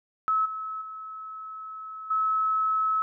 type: tone with level steps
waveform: sine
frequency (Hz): 1294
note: E6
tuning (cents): -32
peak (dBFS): -21 / -31 / -36 / -22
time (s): 0.28-3.02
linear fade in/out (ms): 0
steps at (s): 0.45 / 0.81 / 2.1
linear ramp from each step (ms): 10
effects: none